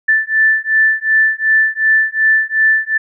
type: beating tone pair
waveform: sine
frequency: 1760 / 1762.7 Hz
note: A6 / A6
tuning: 0 / +3 cents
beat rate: 2.7 Hz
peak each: -13 dBFS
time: 0.08-2.98 s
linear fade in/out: 10 ms
effects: none